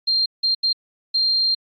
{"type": "tone bursts at uneven times", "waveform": "sine", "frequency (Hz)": 4186, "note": "C8", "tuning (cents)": 0, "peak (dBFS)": -16, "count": 4, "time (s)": [[0.07, 0.26], [0.43, 0.55], [0.63, 0.73], [1.14, 1.55]], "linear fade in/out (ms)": 10, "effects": ["AAC 64 kbps"]}